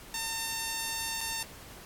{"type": "tone with dropouts", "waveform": "5% pulse", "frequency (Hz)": 905, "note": "A5", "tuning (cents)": 48, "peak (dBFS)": -20, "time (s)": [0.14, 1.43], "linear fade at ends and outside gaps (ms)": 2, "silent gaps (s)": [1.208, 1.211], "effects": ["pink hiss -49 dBFS RMS until 1.85 s", "AAC 64 kbps"]}